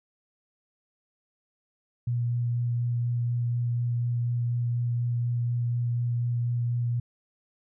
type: tone with vibrato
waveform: sine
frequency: 120 Hz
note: B2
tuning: 49 cents flat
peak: -24 dBFS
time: 2.07-7 s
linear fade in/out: 5 ms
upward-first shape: sine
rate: 4.1 Hz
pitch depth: 10 cents each way
effects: none